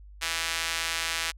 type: tone with high-pass filter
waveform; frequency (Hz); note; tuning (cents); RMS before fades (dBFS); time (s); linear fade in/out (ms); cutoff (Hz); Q
sawtooth; 164.81; E3; 0; -30; 0.21-1.32; 20; 2000; 0.86
effects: added 50 Hz sine -45 dBFS peak until 1.37 s + low-pass 11000 Hz 12 dB/octave